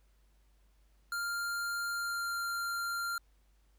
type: tone with pitch glide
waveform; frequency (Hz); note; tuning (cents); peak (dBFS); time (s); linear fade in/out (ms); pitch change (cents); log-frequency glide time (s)
square; 1396.9 to 1388.1; F6 to F6; 0 to -11; -34; 1.12-3.18; 2; -11; 1.9-2.39
effects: added 50 Hz sine -64 dBFS peak until 3.78 s + pink hiss -75 dBFS RMS until 3.78 s